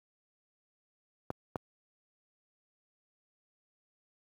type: clicks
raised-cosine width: 1 ms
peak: -19 dBFS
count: 2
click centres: 1.304 / 1.558 s
effects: high-pass 80 Hz 12 dB/octave + 9-bit